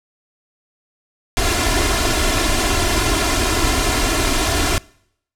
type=noise with comb filter; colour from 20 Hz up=pink; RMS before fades=-17 dBFS; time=1.37-4.78 s; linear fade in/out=0 ms; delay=2.9 ms; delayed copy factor=+0.8; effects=noise-tail reverb RT60 0.7 s tail -24 dB re dry + low-pass 10000 Hz 12 dB/octave